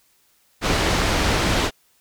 pink low-pass noise, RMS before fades -20 dBFS, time 0.61-1.71 s, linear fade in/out 50 ms, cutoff 5400 Hz, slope 12 dB/octave, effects white hiss -61 dBFS RMS until 2 s

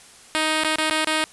5% pulse tone with dropouts, 312.5 Hz, D#4, 8 cents sharp, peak -8 dBFS, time 0.35-1.24 s, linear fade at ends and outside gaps 0 ms, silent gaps 0.635-0.647 / 0.759-0.785 / 0.9-0.91 / 1.046-1.071 s, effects white hiss -47 dBFS RMS until 1.32 s + resampled to 24000 Hz

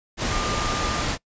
sine tone in noise, 1203 Hz, D6, 41 cents sharp, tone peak -29 dBFS, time 0.29-1.05 s, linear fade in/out 50 ms, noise pink, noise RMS -25 dBFS, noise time 0.17-1.18 s, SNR -7 dB, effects noise-tail reverb RT60 0.1 s tail -23 dB re dry + resampled to 16000 Hz

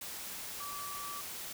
sine tone in noise, 1155 Hz, D6, 29 cents flat, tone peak -42 dBFS, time 0.6-1.21 s, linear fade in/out 5 ms, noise white, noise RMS -43 dBFS, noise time 0.01-1.53 s, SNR -2 dB, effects none

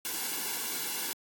white noise with comb filter, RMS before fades -34 dBFS, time 0.05-1.13 s, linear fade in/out 0 ms, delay 1.6 ms, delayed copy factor -0.75, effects high-pass 200 Hz 12 dB/octave + AAC 64 kbps

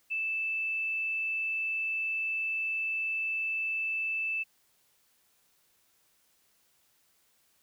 sine tone, 2637 Hz, E7, in tune, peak -29 dBFS, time 0.1-4.44 s, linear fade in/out 20 ms, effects white hiss -69 dBFS RMS until 7.62 s

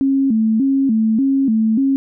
sine tone with vibrato, 244.8 Hz, B3, 15 cents flat, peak -12 dBFS, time 0.01-1.96 s, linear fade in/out 0 ms, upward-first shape square, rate 1.7 Hz, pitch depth 180 cents each way, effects none

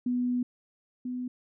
sine tone pair in turn, 246.9 / 249.9 Hz, B3 / B3, 0 / +21 cents, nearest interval unison, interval 21 cents, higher second, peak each -25 / -31 dBFS, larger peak first, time 0.06-0.43 / 1.05-1.28 s, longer first, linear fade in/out 5 ms, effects none

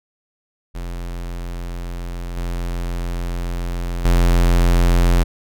square tone with level steps, 43.44 Hz, F1, 8 cents flat, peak -26 / -22 / -12 dBFS, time 0.74-5.24 s, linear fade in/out 20 ms, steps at 2.37 / 4.05 s, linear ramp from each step 2 ms, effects none

